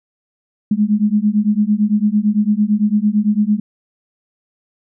sine beating tone pair, 205.4 / 214.3 Hz, G#3 / A3, -19 / -45 cents, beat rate 8.9 Hz, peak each -15 dBFS, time 0.71-3.6 s, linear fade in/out 5 ms, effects none

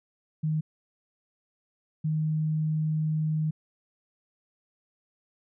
sine tone bursts at uneven times, 155.56 Hz, D#3, in tune, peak -24 dBFS, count 2, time 0.43-0.61 / 2.04-3.51 s, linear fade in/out 10 ms, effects none

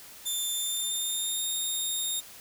15% pulse tone with pitch glide, 3554 to 3684 Hz, A7 to A#7, +17 to -21 cents, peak -22 dBFS, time 0.25-2.21 s, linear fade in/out 20 ms, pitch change +62 cents, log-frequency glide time 0.54-1.46 s, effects white hiss -48 dBFS RMS until 2.4 s

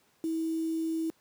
sine tone with quantisation, 323.7 Hz, E4, 31 cents flat, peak -28 dBFS, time 0.24-1.1 s, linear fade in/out 0 ms, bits 8, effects pink hiss -67 dBFS RMS until 1.2 s + high-pass 150 Hz 12 dB/octave

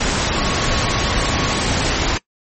sine tone in noise, 1108.7 Hz, C#6, in tune, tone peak -28 dBFS, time 0.37-1.61 s, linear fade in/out 10 ms, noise pink, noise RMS -18 dBFS, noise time 0-2.18 s, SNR -13 dB, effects noise-tail reverb RT60 0.1 s tail -21 dB re dry + MP3 32 kbps

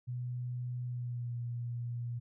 sine tone with pitch glide, 123.47 to 119.68 Hz, B2 to A#2, 0 to +46 cents, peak -35 dBFS, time 0.07-2.2 s, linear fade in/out 20 ms, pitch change -54 cents, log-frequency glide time 0.85-1.35 s, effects none

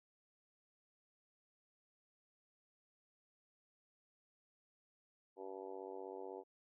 harmonic tone, 96 Hz, G2, 36 cents flat, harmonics 3 / 4 / 5 / 6 / 7 / 8 / 9 / 10, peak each -57 / -49 / -51 / -57 / -56 / -61 / -55 / -66 dBFS, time 5.36-6.44 s, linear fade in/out 50 ms, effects none

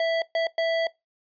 square tone bursts at uneven times, 659.3 Hz, E5, in tune, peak -22 dBFS, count 3, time 0-0.22 / 0.35-0.47 / 0.58-0.87 s, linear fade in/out 2 ms, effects noise-tail reverb RT60 0.2 s tail -22 dB re dry + resampled to 11025 Hz

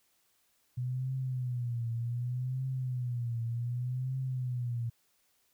sine tone with vibrato, 123.47 Hz, B2, in tune, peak -31 dBFS, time 0.77-4.9 s, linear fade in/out 10 ms, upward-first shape triangle, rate 0.66 Hz, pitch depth 120 cents each way, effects white hiss -72 dBFS RMS until 5.53 s

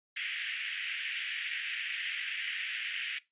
white band-pass noise, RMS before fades -37 dBFS, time 0.16-3.19 s, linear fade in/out 10 ms, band 1700 to 3100 Hz, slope 48 dB/octave, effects noise-tail reverb RT60 0.2 s tail -19 dB re dry + resampled to 8000 Hz

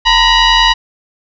sine tone with frequency modulation, 1007 Hz, B5, 33 cents sharp, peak -6 dBFS, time 0.05-0.74 s, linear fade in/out 20 ms, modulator 962 Hz, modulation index 3.4, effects none

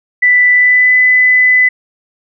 sine tone with pitch glide, 1982 to 2005 Hz, B6 to B6, +6 to +26 cents, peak -5 dBFS, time 0.22-1.69 s, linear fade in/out 10 ms, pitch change +20 cents, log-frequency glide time 0.52-0.95 s, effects none

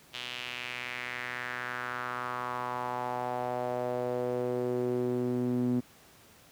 sawtooth tone with band-pass filter sweep, 123.7 Hz, B2, 3 cents sharp, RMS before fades -33 dBFS, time 0.13-5.81 s, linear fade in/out 20 ms, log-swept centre 3200 to 250 Hz, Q 3, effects pink hiss -57 dBFS RMS until 6.51 s + high-pass 80 Hz 12 dB/octave

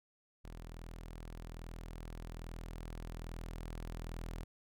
sawtooth tone with level ramp, 41.2 Hz, E1, in tune, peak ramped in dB -43 to -37 dBFS, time 0.44-4.44 s, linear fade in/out 10 ms, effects none

